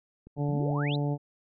click train, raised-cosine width 3 ms, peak -35 dBFS, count 5, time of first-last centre 0.27-0.708 s, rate 9.14 Hz
harmonic tone, 144.7 Hz, D3, 25 cents flat, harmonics 1 / 2 / 3 / 4 / 5 / 6, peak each -27 / -33 / -37 / -39 / -41 / -43 dBFS, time 0.36-1.18 s, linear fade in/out 50 ms
sine exponential sweep, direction up, 137.9 to 4145 Hz, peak -34 dBFS, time 0.49-0.96 s, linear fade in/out 5 ms
effects none

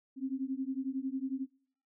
sine beating tone pair, 260.4 / 271.4 Hz, C4 / C#4, -8 / -36 cents, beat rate 11 Hz, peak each -36 / -36 dBFS, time 0.16-1.47 s, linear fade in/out 50 ms, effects noise-tail reverb RT60 0.6 s tail -25 dB re dry

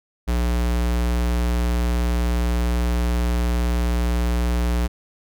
square tone, 59.7 Hz, A#1, 42 cents sharp, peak -19 dBFS, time 0.27-4.88 s, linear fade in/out 20 ms, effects none

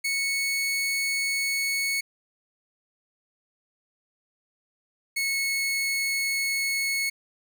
sawtooth tone pair in turn, 2209 / 2196 Hz, C#7 / C#7, -7 / -17 cents, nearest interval unison, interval 10 cents, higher first, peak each -21 dBFS, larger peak neither, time 0.04-2.01 / 5.16-7.1 s, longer first, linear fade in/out 10 ms, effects none

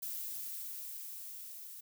violet noise with level ramp, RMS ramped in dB -40 to -49 dBFS, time 0.02-1.81 s, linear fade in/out 10 ms, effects none

